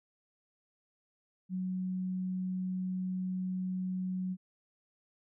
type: tone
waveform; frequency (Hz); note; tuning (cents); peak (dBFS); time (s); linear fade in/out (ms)
sine; 185; F#3; 0; -32; 1.49-4.37; 50
effects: none